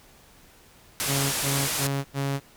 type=low-pass noise; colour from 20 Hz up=white; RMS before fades=-28 dBFS; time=1-1.87 s; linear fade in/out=0 ms; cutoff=12000 Hz; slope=24 dB/octave
type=tone bursts; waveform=sawtooth; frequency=138.59 Hz; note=C#3; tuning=in tune; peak=-21 dBFS; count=4; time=1.06-2.404 s; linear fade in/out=50 ms; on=270 ms; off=88 ms
effects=pink hiss -54 dBFS RMS until 2.56 s